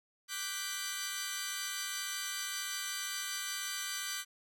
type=chord; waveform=10% pulse; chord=G major seventh; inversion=second; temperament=equal; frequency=1174.7 / 1480 / 1568 / 1975.5 Hz; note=D6 / F#6 / G6 / B6; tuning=0 / 0 / 0 / 0 cents; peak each=-35 / -35 / -33 / -32 dBFS; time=0.28-4.25 s; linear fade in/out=50 ms; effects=none